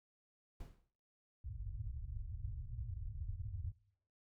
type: noise with exponential decay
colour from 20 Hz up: brown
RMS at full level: -45 dBFS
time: 0.6-0.89 s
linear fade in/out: 5 ms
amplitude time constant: 62 ms
type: low-pass noise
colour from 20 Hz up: white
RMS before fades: -44 dBFS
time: 1.44-3.72 s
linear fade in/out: 5 ms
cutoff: 110 Hz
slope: 48 dB/octave
effects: noise-tail reverb RT60 0.6 s tail -21 dB re dry